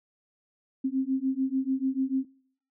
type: beating tone pair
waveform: sine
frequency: 261.6 / 268.4 Hz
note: C4 / C4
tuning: 0 / +44 cents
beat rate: 6.8 Hz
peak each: -28 dBFS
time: 0.84-2.25 s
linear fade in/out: 10 ms
effects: noise-tail reverb RT60 0.6 s tail -23 dB re dry